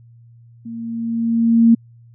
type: tone with level ramp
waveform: sine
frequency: 230 Hz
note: A#3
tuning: 23 cents flat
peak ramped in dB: -28 to -6 dBFS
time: 0.65-1.75 s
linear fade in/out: 10 ms
effects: added 117 Hz sine -43 dBFS peak until 2.14 s